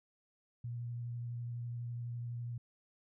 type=tone with vibrato; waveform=sine; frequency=119.4 Hz; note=A#2; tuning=42 cents sharp; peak=-38 dBFS; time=0.64-2.58 s; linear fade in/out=5 ms; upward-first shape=triangle; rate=12 Hz; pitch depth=16 cents each way; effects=none